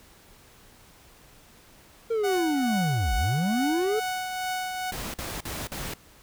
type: linear two-way sweep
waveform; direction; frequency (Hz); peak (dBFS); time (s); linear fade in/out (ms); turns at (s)
triangle; down then up; 466.2 to 45.13 to 447.2; -21; 2.1-4; 10; 3.15
type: tone with tremolo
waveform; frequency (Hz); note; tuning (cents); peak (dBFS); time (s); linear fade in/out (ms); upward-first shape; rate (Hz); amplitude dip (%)
sawtooth; 740; F#5; 0; -23; 2.23-4.92; 20; triangle; 2.3; 40
type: noise bursts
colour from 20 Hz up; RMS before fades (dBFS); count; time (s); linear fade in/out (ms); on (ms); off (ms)
pink; -34; 4; 4.92-5.938; 2; 220; 46
effects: pink hiss -54 dBFS RMS until 6.22 s